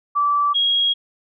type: tone pair in turn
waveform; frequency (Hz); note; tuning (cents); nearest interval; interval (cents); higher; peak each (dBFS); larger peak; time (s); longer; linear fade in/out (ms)
sine; 1160 / 3288; D6 / G#7; -22 / -18; octave + tritone; 1804; second; -15; neither; 0.15-0.54 / 0.54-0.94; second; 20
effects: none